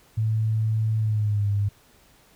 sine tone with pitch glide, 110 to 101.45 Hz, A2 to G#2, 0 to -40 cents, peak -20 dBFS, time 0.17-1.69 s, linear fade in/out 10 ms, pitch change -140 cents, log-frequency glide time 0.98-1.48 s, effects pink hiss -57 dBFS RMS until 2.35 s

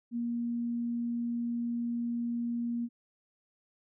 sine tone, 236.5 Hz, A#3, 25 cents sharp, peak -30 dBFS, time 0.11-2.89 s, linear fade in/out 50 ms, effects none

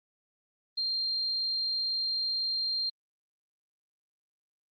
sine tone, 4186 Hz, C8, in tune, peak -28 dBFS, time 0.77-2.9 s, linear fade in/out 10 ms, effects Opus 32 kbps

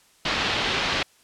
white low-pass noise, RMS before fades -25 dBFS, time 0.25-1.03 s, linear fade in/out 5 ms, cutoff 4000 Hz, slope 24 dB/octave, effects white hiss -58 dBFS RMS until 1.23 s + low-pass 10000 Hz 12 dB/octave

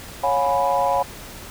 sine chord, C# dominant seventh, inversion none, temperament equal with one note detuned, 554.4 / 716 / 830.6 / 987.8 Hz, C#5 / E#5 / G#5 / B5, 0 / +43 / 0 / 0 cents, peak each -22 dBFS, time 0.23-1.03 s, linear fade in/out 10 ms, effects tanh soft clip ceiling -8 dBFS + pink hiss -38 dBFS RMS until 1.5 s

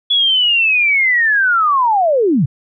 sine linear sweep, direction down, 3411 to 113.3 Hz, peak -10 dBFS, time 0.1-2.46 s, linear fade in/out 10 ms, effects none

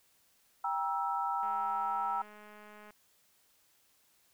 sine chord, E diminished, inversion first, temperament just, 791.1 / 949.3 / 1318.5 Hz, G5 / Bb5 / E6, +16 / +31 / 0 cents, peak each -35 dBFS, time 0.64-2.22 s, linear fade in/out 5 ms
click train, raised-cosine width 0.5 ms, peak -39 dBFS, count 311, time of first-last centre 1.43-2.906 s, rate 210 Hz
effects white hiss -69 dBFS RMS until 4.33 s

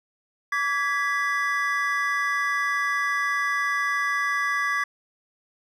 triangle chord, G# diminished, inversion second, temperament equal with one note detuned, 1150.5 / 1661.2 / 1975.5 Hz, D6 / G#6 / B6, -36 / 0 / 0 cents, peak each -25 dBFS, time 0.52-4.84 s, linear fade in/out 5 ms, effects none

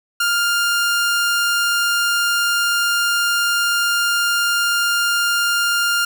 sawtooth tone, 1403 Hz, F6, 8 cents sharp, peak -12 dBFS, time 0.2-6.05 s, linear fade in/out 5 ms, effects none

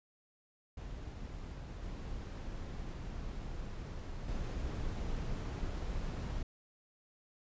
brown noise with level steps, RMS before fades -44 / -42 / -38 dBFS, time 0.77-6.43 s, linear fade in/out 5 ms, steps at 1.82 / 4.28 s, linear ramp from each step 2 ms, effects resampled to 16000 Hz

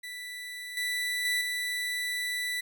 30% pulse tone with level steps, 1975.5 Hz, B6, in tune, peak -35 / -26 / -23 / -27 dBFS, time 0.03-2.61 s, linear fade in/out 10 ms, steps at 0.77 / 1.25 / 1.41 s, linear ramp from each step 2 ms, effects none

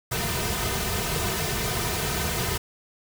pink noise with comb filter, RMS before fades -27 dBFS, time 0.11-2.58 s, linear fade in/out 10 ms, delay 3.6 ms, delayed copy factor -0.9, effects none

